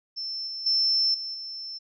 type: tone with level steps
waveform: sine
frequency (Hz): 5330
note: E8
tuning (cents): +18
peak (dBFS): -30 / -32 / -20 / -31 / -34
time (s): 0.16-1.79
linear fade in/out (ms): 20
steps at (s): 0.47 / 0.66 / 1.14 / 1.34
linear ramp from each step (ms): 5
effects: none